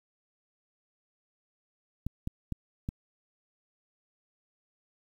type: clicks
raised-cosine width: 5 ms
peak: -20 dBFS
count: 4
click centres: 2.066 / 2.274 / 2.523 / 2.889 s
effects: 9-bit